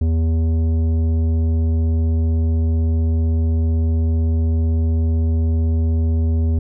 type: tone with tanh clipping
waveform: sine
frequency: 81.1 Hz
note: E2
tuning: 28 cents flat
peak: -16 dBFS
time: 0.01-6.59 s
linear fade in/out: 5 ms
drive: 11 dB
effects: none